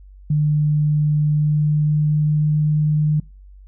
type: tone with pitch glide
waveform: sine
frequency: 150 to 151.57 Hz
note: D3 to D#3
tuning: +37 to -45 cents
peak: -14 dBFS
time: 0.3-3.2 s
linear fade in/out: 5 ms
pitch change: +18 cents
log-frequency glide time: 1.33-2.68 s
effects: noise-tail reverb RT60 0.3 s tail -24 dB re dry + added 48 Hz sine -40 dBFS peak until 3.67 s